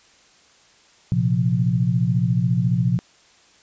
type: chord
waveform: sine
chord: Bb suspended second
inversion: none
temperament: equal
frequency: 116.54 / 130.81 / 174.61 Hz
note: Bb2 / C3 / F3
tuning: 0 / 0 / 0 cents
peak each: -21 dBFS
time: 1.12-2.99 s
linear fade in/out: 0 ms
effects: white hiss -54 dBFS RMS until 3.62 s + resampled to 16000 Hz